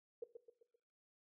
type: tone with echo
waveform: sine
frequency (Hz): 466.2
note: A#4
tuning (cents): 0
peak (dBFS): -40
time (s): 0.22-0.24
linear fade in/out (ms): 5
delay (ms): 130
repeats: 4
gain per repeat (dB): -7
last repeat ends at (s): 0.76
effects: noise-tail reverb RT60 0.6 s tail -17 dB re dry